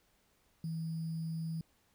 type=tone with sample-and-hold; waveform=sine; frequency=162.4 Hz; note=E3; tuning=26 cents flat; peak=-35 dBFS; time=0.64-1.61 s; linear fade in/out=2 ms; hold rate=4900 Hz; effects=pink hiss -72 dBFS RMS until 1.94 s